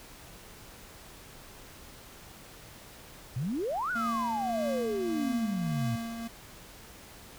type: exponential two-way sweep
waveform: sine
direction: up then down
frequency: 113.2 to 1504 to 113.2 Hz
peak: -29 dBFS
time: 3.36-5.96 s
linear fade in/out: 5 ms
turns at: 3.91 s
type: tone with tremolo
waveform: square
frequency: 230 Hz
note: A#3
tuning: 23 cents flat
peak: -32 dBFS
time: 3.95-6.28 s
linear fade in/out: 10 ms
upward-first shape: triangle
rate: 1.7 Hz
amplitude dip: 50%
effects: pink hiss -50 dBFS RMS until 7.38 s